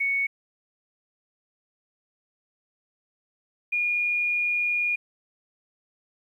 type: tone pair in turn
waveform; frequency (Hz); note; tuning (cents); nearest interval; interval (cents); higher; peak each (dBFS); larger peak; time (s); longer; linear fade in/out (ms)
sine; 2220 / 2433; C#7 / D#7; +2 / -39; major second; 159; second; -22; neither; 0-0.27 / 3.72-4.96; second; 10
effects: 10-bit

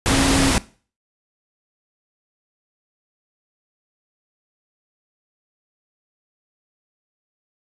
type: tone in noise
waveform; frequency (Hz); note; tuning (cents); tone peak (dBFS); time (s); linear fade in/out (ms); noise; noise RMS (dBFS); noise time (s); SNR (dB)
sine; 271.5; C#4; -36; -18; 0.1-0.51; 0; pink; -18; 0.06-0.58; -3
effects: noise-tail reverb RT60 0.4 s tail -20 dB re dry + resampled to 24000 Hz

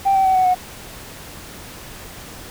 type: tone with pitch steps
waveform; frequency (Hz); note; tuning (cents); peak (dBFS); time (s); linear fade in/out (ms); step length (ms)
sine; 784 / 770.5 / 757.3 / 744.3 / 731.5; G5 / G5 / F#5 / F#5 / F#5; 0 / -30 / +40 / +10 / -20; -11; 0.05-0.55; 20; 100
effects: tanh soft clip ceiling -9 dBFS + pink hiss -37 dBFS RMS until 2.5 s

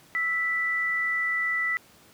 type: tone pair together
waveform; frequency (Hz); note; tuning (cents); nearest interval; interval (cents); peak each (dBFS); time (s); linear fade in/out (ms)
sine; 1318.5 / 1975.5; E6 / B6; 0 / 0; perfect fifth; 700; -34 / -24; 0.15-1.77; 0
effects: pink hiss -55 dBFS RMS until 2.13 s + high-pass 100 Hz 12 dB/octave

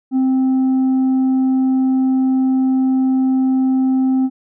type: tone with tanh clipping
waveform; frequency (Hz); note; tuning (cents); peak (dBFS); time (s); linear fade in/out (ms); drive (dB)
sine; 261.6; C4; 0; -13; 0.11-4.3; 50; 3
effects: none

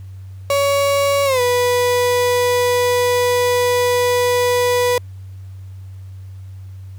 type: tone with pitch glide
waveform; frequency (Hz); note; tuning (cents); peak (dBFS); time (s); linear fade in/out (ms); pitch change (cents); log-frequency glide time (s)
35% pulse; 561 to 491.2; C#5 to B4; +21 to -9; -12; 0.5-4.98; 2; -230; 1.25-1.41
effects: added 95 Hz sine -31 dBFS peak until 6.98 s + pink hiss -56 dBFS RMS until 6.98 s

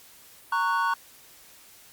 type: chord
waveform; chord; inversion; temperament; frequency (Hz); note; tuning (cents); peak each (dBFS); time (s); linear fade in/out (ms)
triangle; F# major; first; just; 925 / 1110 / 1480; A#5 / C#6 / F#6; -14 / +2 / 0; -25 / -24 / -26; 0.52-0.94; 5
effects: white hiss -52 dBFS RMS until 1.92 s + Opus 48 kbps

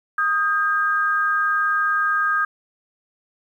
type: tone pair together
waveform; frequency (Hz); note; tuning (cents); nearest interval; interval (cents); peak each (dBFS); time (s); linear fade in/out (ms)
sine; 1244.5 / 1605.1; D#6 / G6; 0 / +41; major third; 441; -20; 0.18-2.45; 5
effects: 9-bit

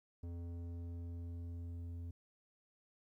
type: tone with low-pass filter sweep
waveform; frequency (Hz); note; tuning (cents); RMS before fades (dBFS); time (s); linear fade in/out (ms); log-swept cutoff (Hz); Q
square; 85.7; F2; -32; -45; 0.23-2.11; 5; 420 to 230; 0.71
effects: 13-bit

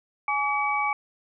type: tone cluster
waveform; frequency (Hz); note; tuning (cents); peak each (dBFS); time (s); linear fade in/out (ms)
sine; 836 / 1146 / 2278; G#5 / D6 / C#7; +11 / -43 / +47; -27; 0.28-0.93; 2
effects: none

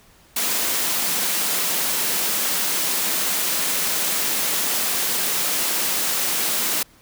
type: high-pass noise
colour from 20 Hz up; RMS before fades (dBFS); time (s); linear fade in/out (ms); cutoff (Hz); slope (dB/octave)
white; -22; 0.36-6.83; 5; 150; 96
effects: pink hiss -53 dBFS RMS until 7.01 s

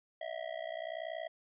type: tone with amplitude modulation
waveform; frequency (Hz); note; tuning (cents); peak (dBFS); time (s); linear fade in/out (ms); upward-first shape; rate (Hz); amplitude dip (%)
square; 650; E5; -24; -35; 0.21-1.28; 5; sine; 60.8; 95
effects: resampled to 8000 Hz

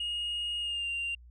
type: tone with pitch glide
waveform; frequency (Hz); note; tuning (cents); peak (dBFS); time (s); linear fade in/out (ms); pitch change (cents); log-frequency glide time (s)
sine; 2865 to 2779; F7 to F7; +44 to -9; -29; 0-1.15; 5; -53; 0.6-0.89
effects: tanh soft clip ceiling -29 dBFS + added 60 Hz sine -50 dBFS peak until 1.3 s

